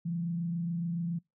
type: tone with frequency modulation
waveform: sine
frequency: 169.9 Hz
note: F3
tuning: 47 cents flat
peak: -30 dBFS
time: 0.05-1.19 s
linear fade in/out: 10 ms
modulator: 27.1 Hz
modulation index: 0.34
effects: noise-tail reverb RT60 0.2 s tail -26 dB re dry